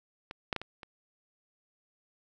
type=clicks; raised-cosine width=0.3 ms; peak=-24 / -14 / -16 / -24 / -28 dBFS; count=5; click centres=0.311 / 0.528 / 0.563 / 0.616 / 0.832 s; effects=none